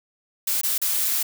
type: noise with dropouts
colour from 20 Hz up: blue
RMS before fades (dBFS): -23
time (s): 0.47-1.23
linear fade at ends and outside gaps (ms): 5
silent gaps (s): 0.614-0.633 / 0.78-0.816
effects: none